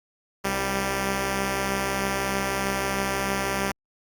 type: tone pair together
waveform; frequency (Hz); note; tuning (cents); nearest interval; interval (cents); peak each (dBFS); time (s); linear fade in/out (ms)
5% pulse; 66.38 / 196; C2 / G3; +26 / 0; octave + perfect fifth; 1874; -19 / -14; 0.44-3.72; 10
effects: Opus 48 kbps